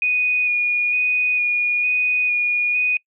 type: tone with vibrato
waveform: sine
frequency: 2464 Hz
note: D#7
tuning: 17 cents flat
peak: -16 dBFS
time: 0.02-2.97 s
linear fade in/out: 2 ms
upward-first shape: square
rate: 1.1 Hz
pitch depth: 14 cents each way
effects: noise-tail reverb RT60 0.1 s tail -25 dB re dry